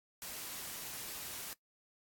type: noise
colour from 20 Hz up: white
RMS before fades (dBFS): -44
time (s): 0.22-1.53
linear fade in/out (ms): 0
effects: noise-tail reverb RT60 0.1 s tail -19 dB re dry + AAC 64 kbps